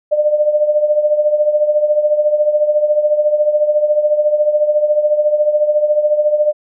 sine tone with tremolo, 600 Hz, D5, 37 cents sharp, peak -7 dBFS, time 0.11-6.53 s, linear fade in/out 20 ms, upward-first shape triangle, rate 14 Hz, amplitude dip 75%, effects none

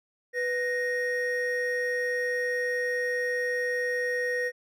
triangle tone pair together, 494.5 / 1864.7 Hz, B4 / A#6, +2 / 0 cents, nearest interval octave + major seventh, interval 2298 cents, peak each -27 dBFS, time 0.33-4.52 s, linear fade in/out 50 ms, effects none

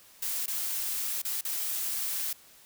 blue noise with dropouts, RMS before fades -32 dBFS, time 0.22-2.33 s, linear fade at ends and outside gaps 5 ms, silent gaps 0.46-0.478 / 1.219-1.249 / 1.411-1.449 s, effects white hiss -56 dBFS RMS until 2.65 s

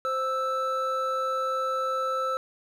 triangle tone pair together, 522.9 / 1318.5 Hz, C5 / E6, -1 / 0 cents, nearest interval octave + major third, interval 1601 cents, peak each -28 / -25 dBFS, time 0.05-2.37 s, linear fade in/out 0 ms, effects none

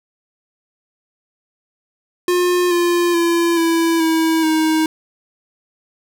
square tone with pitch steps, 356.6 / 348.1 / 339.7 / 331.6 / 323.6 / 315.9 Hz, F4 / F4 / F4 / E4 / E4 / D#4, +36 / -6 / -48 / +10 / -32 / +26 cents, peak -14 dBFS, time 2.28-4.86 s, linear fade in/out 2 ms, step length 430 ms, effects none

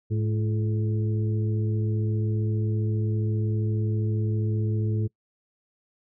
harmonic tone with a mistuned harmonic, 107.4 Hz, A2, 41 cents flat, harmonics 1 / 2 / 3 / 4, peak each -23 / -34 / -35 / -37 dBFS, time 0.1-5.08 s, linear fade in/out 20 ms, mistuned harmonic 3, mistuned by +79 cents, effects noise-tail reverb RT60 0.1 s tail -25 dB re dry

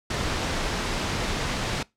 pink noise, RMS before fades -27 dBFS, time 0.1-1.83 s, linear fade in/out 5 ms, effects noise-tail reverb RT60 0.2 s tail -22 dB re dry + low-pass 6000 Hz 12 dB/octave

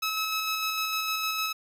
15% pulse tone with tremolo, 1292 Hz, E6, 35 cents flat, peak -20 dBFS, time 0.02-1.53 s, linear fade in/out 10 ms, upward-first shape square, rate 6.6 Hz, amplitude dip 25%, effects none

